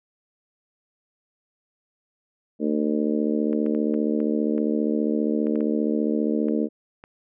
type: harmonic tone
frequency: 75 Hz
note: D2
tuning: 37 cents sharp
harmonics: 3 / 4 / 5 / 6 / 7 / 8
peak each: -24 / -25 / -31 / -28 / -34 / -35 dBFS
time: 2.59-6.69 s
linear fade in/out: 50 ms
type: clicks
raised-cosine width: 0.5 ms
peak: -28 dBFS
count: 11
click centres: 3.53 / 3.663 / 3.749 / 3.941 / 4.203 / 4.58 / 5.469 / 5.557 / 5.607 / 6.485 / 7.039 s
effects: none